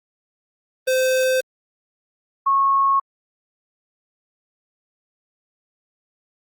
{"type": "tone pair in turn", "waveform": ["square", "sine"], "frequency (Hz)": [517, 1095.5], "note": ["C5", "C#6"], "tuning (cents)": [-21, -21], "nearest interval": "octave + minor second", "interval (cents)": 1300, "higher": "second", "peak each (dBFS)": [-17, -14], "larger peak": "second", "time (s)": [[0.87, 1.41], [2.46, 3]], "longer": "neither", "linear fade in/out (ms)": 10, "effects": ["Opus 24 kbps"]}